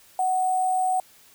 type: tone with sample-and-hold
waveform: sine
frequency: 743 Hz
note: F#5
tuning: 7 cents sharp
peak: -20 dBFS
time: 0.19-1 s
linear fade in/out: 2 ms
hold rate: 8820 Hz
effects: white hiss -54 dBFS RMS until 1.34 s

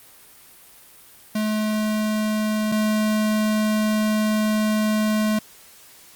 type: tone pair in turn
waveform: square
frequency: 214.5 / 214.5 Hz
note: A3 / A3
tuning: -44 / -44 cents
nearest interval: unison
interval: 0 cents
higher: neither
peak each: -21 / -19 dBFS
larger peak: second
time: 1.35-2.72 / 2.72-5.39 s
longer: second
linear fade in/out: 5 ms
effects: white hiss -48 dBFS RMS until 6.15 s + Opus 32 kbps

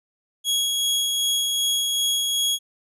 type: tone with tremolo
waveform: sawtooth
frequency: 3322 Hz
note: G#7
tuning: in tune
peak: -16 dBFS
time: 0.44-2.59 s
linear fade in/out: 50 ms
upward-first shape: sine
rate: 2.6 Hz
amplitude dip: 25%
effects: resampled to 32000 Hz

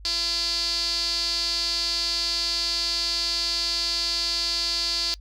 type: tone with band-pass filter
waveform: sawtooth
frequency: 340 Hz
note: F4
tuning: 46 cents flat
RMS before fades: -26 dBFS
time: 0.05-5.14 s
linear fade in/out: 0 ms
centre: 4600 Hz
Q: 8.2
effects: noise-tail reverb RT60 0.1 s tail -23 dB re dry + added 50 Hz sine -41 dBFS peak until 5.2 s

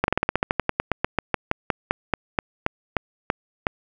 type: slowing click train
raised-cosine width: 0.5 ms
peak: -4 dBFS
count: 25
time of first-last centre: 0.04-3.668 s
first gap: 41 ms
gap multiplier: 1.1
effects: none

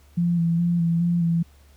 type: tone with vibrato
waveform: sine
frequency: 170.1 Hz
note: F3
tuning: 45 cents flat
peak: -18 dBFS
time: 0.17-1.43 s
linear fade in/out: 10 ms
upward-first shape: square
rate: 2.4 Hz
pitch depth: 25 cents each way
effects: added 71 Hz sine -50 dBFS peak until 1.76 s + pink hiss -59 dBFS RMS until 1.76 s

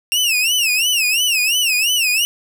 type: tone with vibrato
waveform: sawtooth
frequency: 2719 Hz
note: F7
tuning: 47 cents flat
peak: -11 dBFS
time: 0.12-2.25 s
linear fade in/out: 0 ms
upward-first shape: sine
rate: 2.9 Hz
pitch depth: 180 cents each way
effects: none

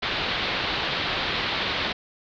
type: low-pass noise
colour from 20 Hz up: white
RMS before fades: -27 dBFS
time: 0.02-1.93 s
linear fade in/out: 10 ms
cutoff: 4200 Hz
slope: 48 dB/octave
effects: none

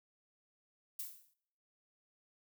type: noise with exponential decay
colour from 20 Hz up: violet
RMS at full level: -39 dBFS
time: 0.99-1.34 s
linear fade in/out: 5 ms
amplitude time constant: 76 ms
effects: noise-tail reverb RT60 0.8 s tail -25 dB re dry

